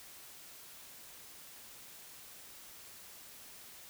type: silence
effects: white hiss -53 dBFS RMS until 3.89 s